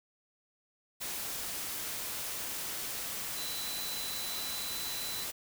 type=tone in noise; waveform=sine; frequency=4002 Hz; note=B7; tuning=22 cents sharp; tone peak=-40 dBFS; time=3.36-5.25 s; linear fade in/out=20 ms; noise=white; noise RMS=-38 dBFS; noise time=1-5.32 s; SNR=-5 dB; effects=none